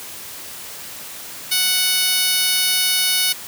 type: tone with high-pass filter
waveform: 10% pulse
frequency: 740 Hz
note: F#5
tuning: in tune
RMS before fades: -18 dBFS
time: 1.51-3.33 s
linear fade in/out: 10 ms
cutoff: 3500 Hz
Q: 0.52
effects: white hiss -34 dBFS RMS until 3.47 s + high-pass 60 Hz 12 dB/octave